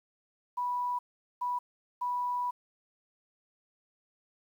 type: tone bursts at uneven times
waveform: sine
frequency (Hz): 982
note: B5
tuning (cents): -10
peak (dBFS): -29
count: 3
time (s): 0.57-0.99 / 1.41-1.59 / 2.01-2.51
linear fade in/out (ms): 10
effects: 10-bit